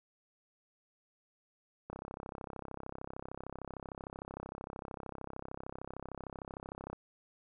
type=click train; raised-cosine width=1 ms; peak=-28 dBFS; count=168; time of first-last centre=1.9-6.93 s; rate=33.2 Hz; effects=none